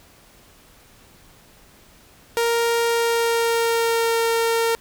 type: tone with pitch glide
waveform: sawtooth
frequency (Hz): 466.2 to 459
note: A#4 to A#4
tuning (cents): 0 to -27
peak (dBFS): -14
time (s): 2.37-4.75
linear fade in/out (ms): 0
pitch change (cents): -27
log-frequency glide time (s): 2.85-4.18
effects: pink hiss -51 dBFS RMS until 4.8 s